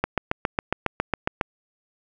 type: click train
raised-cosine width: 0.5 ms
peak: -6 dBFS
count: 11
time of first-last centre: 0.04-1.412 s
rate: 7.29 Hz
effects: none